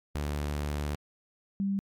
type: tone pair in turn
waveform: sawtooth / sine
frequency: 73.42 / 197.03 Hz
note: D2 / G3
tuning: 0 / +9 cents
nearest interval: octave + perfect fourth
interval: 1709 cents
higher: second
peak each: -26 dBFS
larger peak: neither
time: 0.15-0.95 / 1.6-1.79 s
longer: first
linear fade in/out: 0 ms
effects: MP3 96 kbps